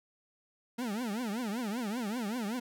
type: tone with vibrato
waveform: 40% pulse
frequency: 225 Hz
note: A3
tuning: 39 cents sharp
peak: -32 dBFS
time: 0.78-2.6 s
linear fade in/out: 10 ms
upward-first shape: triangle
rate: 5.2 Hz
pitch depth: 270 cents each way
effects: none

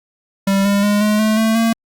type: tone with pitch steps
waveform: square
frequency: 196 / 200.9 / 206 / 211.2 / 216.5 / 221.9 / 227.5 Hz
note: G3 / G3 / G#3 / G#3 / A3 / A3 / A#3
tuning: 0 / +43 / -14 / +29 / -28 / +15 / -42 cents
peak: -13 dBFS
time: 0.47-1.73 s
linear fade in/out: 5 ms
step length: 180 ms
effects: Opus 48 kbps

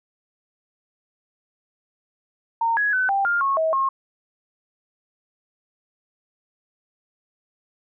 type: tone with pitch steps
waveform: sine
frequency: 918 / 1672 / 1511 / 789 / 1404 / 1095 / 641 / 1077 Hz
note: A#5 / G#6 / F#6 / G5 / F6 / C#6 / E5 / C6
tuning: -27 / +11 / +36 / +11 / +9 / -22 / -49 / +50 cents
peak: -18 dBFS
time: 2.61-3.89 s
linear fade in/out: 5 ms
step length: 160 ms
effects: none

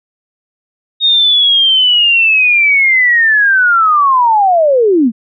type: linear sweep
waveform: sine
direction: down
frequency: 3729 to 207.7 Hz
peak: -6 dBFS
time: 1-5.12 s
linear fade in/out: 50 ms
effects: none

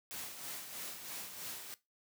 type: noise with tremolo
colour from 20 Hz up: white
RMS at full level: -43 dBFS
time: 0.11-1.74 s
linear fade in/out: 0 ms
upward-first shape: sine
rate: 3.1 Hz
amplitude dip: 50%
effects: noise-tail reverb RT60 0.2 s tail -18 dB re dry + high-pass 100 Hz 12 dB/octave

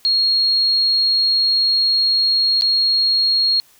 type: tone with dropouts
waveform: sine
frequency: 4281 Hz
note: C8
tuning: 39 cents sharp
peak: -13 dBFS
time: 0.05-3.6 s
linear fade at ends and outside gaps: 0 ms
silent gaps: 2.611-2.621 s
effects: white hiss -52 dBFS RMS until 3.79 s

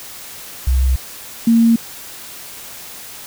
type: tone pair in turn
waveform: sine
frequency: 64.6 / 229.8 Hz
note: C2 / A#3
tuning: -21 / -25 cents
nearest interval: octave + minor seventh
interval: 2196 cents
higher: second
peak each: -11 / -8 dBFS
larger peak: second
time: 0.67-0.96 / 1.47-1.76 s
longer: neither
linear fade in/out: 5 ms
effects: white hiss -34 dBFS RMS until 3.26 s

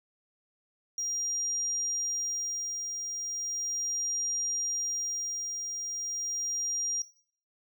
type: tone with tremolo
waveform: triangle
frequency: 5700 Hz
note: F8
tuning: 34 cents sharp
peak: -25 dBFS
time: 0.98-7.02 s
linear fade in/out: 2 ms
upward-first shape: sine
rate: 0.37 Hz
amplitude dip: 55%
effects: noise-tail reverb RT60 0.5 s tail -19 dB re dry + tanh soft clip ceiling -27 dBFS

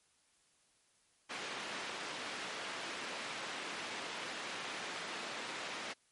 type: band-pass noise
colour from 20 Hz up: white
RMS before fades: -43 dBFS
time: 1.29-5.94 s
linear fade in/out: 20 ms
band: 220 to 2900 Hz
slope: 12 dB/octave
effects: white hiss -72 dBFS RMS until 6.11 s + MP3 48 kbps

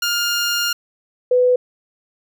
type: tone pair in turn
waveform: 15% pulse / sine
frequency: 1410 / 498.5 Hz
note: F6 / B4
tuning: +16 / +16 cents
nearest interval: octave + tritone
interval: 1800 cents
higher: first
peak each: -11 dBFS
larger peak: neither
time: 0.02-0.73 / 1.31-1.56 s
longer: first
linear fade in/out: 5 ms
effects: none

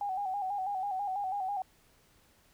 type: tone with vibrato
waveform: sine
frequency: 782 Hz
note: G5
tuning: 4 cents flat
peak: -31 dBFS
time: 0.01-1.62 s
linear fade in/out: 2 ms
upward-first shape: square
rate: 6.1 Hz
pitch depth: 68 cents each way
effects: pink hiss -65 dBFS RMS until 2.53 s

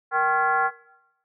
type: tone with frequency modulation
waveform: sine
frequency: 1080 Hz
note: C#6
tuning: 45 cents flat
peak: -18 dBFS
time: 0.11-0.71 s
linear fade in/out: 50 ms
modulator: 305 Hz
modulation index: 1.7
effects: noise-tail reverb RT60 0.8 s tail -17 dB re dry + high-pass 400 Hz 12 dB/octave

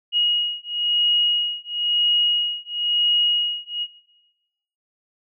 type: beating tone pair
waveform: sine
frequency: 2886 / 2886.99 Hz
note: F#7 / F#7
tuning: -44 / -43 cents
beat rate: 0.99 Hz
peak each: -21 dBFS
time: 0.12-3.87 s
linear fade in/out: 50 ms
effects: noise-tail reverb RT60 1.0 s tail -17 dB re dry

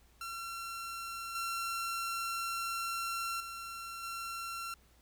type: tone with level steps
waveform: sawtooth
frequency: 1361 Hz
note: F6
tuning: 45 cents flat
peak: -36 / -31 / -38 / -35 dBFS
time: 0.21-4.74 s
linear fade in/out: 2 ms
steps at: 1.35 / 3.4 / 4.03 s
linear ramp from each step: 5 ms
effects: added 60 Hz sine -64 dBFS peak until 5.01 s + pink hiss -67 dBFS RMS until 5.01 s

